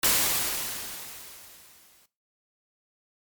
white noise with exponential decay, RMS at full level -20 dBFS, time 0.03-2.06 s, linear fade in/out 5 ms, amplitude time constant 440 ms, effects noise-tail reverb RT60 0.3 s tail -18 dB re dry + MP3 96 kbps

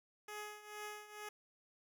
10% pulse tone with tremolo, 420 Hz, G#4, 19 cents sharp, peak -35 dBFS, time 0.28-1.29 s, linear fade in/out 5 ms, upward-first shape triangle, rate 2.2 Hz, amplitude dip 80%, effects none

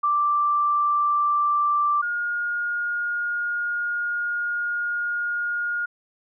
sine tone pair in turn, 1174.7 / 1427.2 Hz, D6 / F6, 0 / +37 cents, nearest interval minor third, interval 337 cents, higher second, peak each -18 / -23 dBFS, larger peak first, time 0.03-2.02 / 2.02-5.86 s, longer second, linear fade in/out 10 ms, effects none

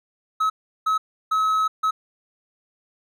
triangle tone bursts at uneven times, 1285 Hz, E6, 45 cents flat, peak -16 dBFS, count 4, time 0.4-0.5 / 0.86-0.98 / 1.31-1.68 / 1.83-1.91 s, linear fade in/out 10 ms, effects none

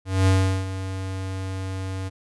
square tone with ADSR envelope, 94.9 Hz, F#2, 44 cents sharp, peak -15 dBFS, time 0.05-2.1 s, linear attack 220 ms, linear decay 380 ms, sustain -13 dB, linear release 26 ms, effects resampled to 24000 Hz

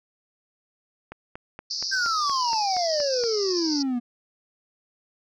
click train, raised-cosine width 0.5 ms, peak -22 dBFS, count 10, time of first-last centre 1.12-3.238 s, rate 4.25 Hz
white band-pass noise, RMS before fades -30 dBFS, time 1.7-3.83 s, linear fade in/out 10 ms, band 4500 to 5600 Hz, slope 96 dB/octave
triangle exponential sweep, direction down, 1598 to 235.7 Hz, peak -21 dBFS, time 1.91-4 s, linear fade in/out 20 ms
effects none

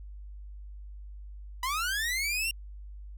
sawtooth linear sweep, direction up, 975 to 2794 Hz, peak -25 dBFS, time 1.63-2.51 s, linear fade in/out 2 ms, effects added 50 Hz sine -41 dBFS peak until 3.17 s

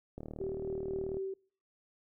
click train, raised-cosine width 2 ms, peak -29 dBFS, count 39, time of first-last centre 0.18-1.17 s, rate 38.4 Hz
sine tone with tremolo, 385.1 Hz, G4, 31 cents flat, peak -33 dBFS, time 0.4-1.34 s, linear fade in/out 5 ms, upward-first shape triangle, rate 4 Hz, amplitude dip 35%
effects noise-tail reverb RT60 0.5 s tail -26 dB re dry

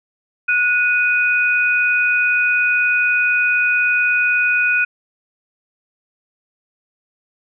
sine tone pair together, 1460.4 / 2489 Hz, F#6 / D#7, -23 / 0 cents, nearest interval major sixth, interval 923 cents, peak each -16 dBFS, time 0.48-4.85 s, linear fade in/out 10 ms, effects none

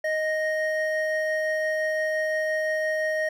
triangle tone pair together, 623.5 / 1864.7 Hz, D#5 / A#6, +3 / 0 cents, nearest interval octave + perfect fifth, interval 1897 cents, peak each -23 / -26 dBFS, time 0.04-3.29 s, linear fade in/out 5 ms, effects none

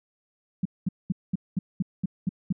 sine tone bursts, 185 Hz, F#3, in tune, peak -21 dBFS, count 9, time 0.63-2.526 s, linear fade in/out 5 ms, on 24 ms, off 210 ms, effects none

